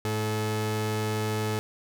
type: tone pair together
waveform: sawtooth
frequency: 107.7 / 215.4 Hz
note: A2 / A3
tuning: -37 / -37 cents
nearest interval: octave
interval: 1200 cents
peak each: -24 dBFS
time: 0.05-1.59 s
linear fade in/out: 0 ms
effects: none